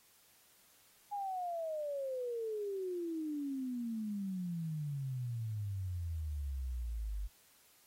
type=exponential sweep; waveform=sine; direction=down; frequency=830.6 to 48.07 Hz; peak=-36 dBFS; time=1.11-7.28 s; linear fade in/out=20 ms; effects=white hiss -66 dBFS RMS until 7.86 s + AAC 48 kbps